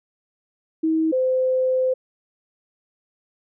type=tone pair in turn; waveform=sine; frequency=319.6 / 515.3 Hz; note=D#4 / C5; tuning=+47 / -27 cents; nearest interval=minor sixth; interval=826 cents; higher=second; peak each=-17 dBFS; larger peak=neither; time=0.83-1.12 / 1.12-1.94 s; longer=second; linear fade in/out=10 ms; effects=none